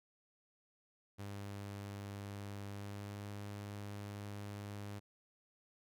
sawtooth tone with pitch glide, 100.6 to 102.06 Hz, G2 to G#2, +45 to -30 cents, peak -40 dBFS, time 1.18-5 s, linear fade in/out 20 ms, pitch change +25 cents, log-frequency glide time 2.6-3.31 s, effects none

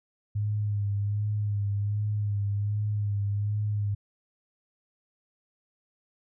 sine tone with vibrato, 103.1 Hz, G#2, 12 cents flat, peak -25 dBFS, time 0.35-3.95 s, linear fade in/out 10 ms, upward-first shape sine, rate 1.3 Hz, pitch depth 35 cents each way, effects none

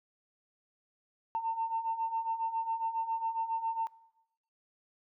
sine beating tone pair, 899 / 906.3 Hz, A5 / A#5, +37 / -49 cents, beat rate 7.3 Hz, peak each -36 / -31 dBFS, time 1.35-3.87 s, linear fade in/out 0 ms, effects noise-tail reverb RT60 0.9 s tail -21 dB re dry + tanh soft clip ceiling -23 dBFS

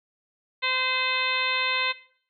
harmonic tone, 515 Hz, C5, 28 cents flat, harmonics 1 / 2 / 3 / 4 / 5 / 6 / 7 / 8, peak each -38 / -31 / -33 / -27 / -29 / -34 / -31 / -34 dBFS, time 0.62-1.93 s, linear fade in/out 20 ms, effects noise-tail reverb RT60 0.5 s tail -17 dB re dry

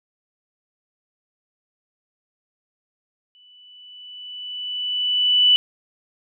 sine tone with exponential growth, 2976 Hz, F#7, 9 cents sharp, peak -10 dBFS, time 3.35-5.56 s, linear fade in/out 0 ms, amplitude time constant 480 ms, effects none

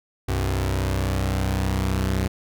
sawtooth tone pair together, 63.87 / 95.7 Hz, C2 / G2, -41 / -41 cents, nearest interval perfect fifth, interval 700 cents, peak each -20 dBFS, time 0.28-2.28 s, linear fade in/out 10 ms, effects none

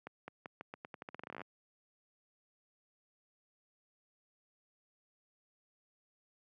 accelerating click train, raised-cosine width 0.5 ms, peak -29 dBFS, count 21, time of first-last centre 0.07-1.416 s, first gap 210 ms, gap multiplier 0.85, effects high-pass 150 Hz 12 dB/octave

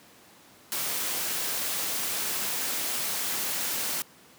white noise, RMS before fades -30 dBFS, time 0.72-4.02 s, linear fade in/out 0 ms, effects pink hiss -54 dBFS RMS until 4.38 s + high-pass 150 Hz 12 dB/octave

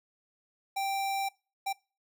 square tone bursts at uneven times, 784 Hz, G5, in tune, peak -30 dBFS, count 2, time 0.76-1.29 / 1.66-1.73 s, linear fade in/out 10 ms, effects noise-tail reverb RT60 0.3 s tail -22 dB re dry

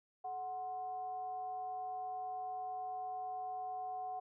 sine tone with frequency modulation, 740 Hz, F#5, in tune, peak -39 dBFS, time 0.24-4.2 s, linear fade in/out 10 ms, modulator 311 Hz, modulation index 0.33, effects none

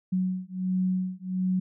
sine beating tone pair, 184.4 / 185.8 Hz, F#3 / F#3, -6 / +7 cents, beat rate 1.4 Hz, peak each -28 dBFS, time 0.12-1.6 s, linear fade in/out 10 ms, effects none

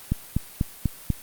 click train, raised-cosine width 5 ms, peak -9 dBFS, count 5, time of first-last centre 0.12-1.103 s, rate 4.07 Hz, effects white hiss -44 dBFS RMS until 1.22 s + Opus 32 kbps

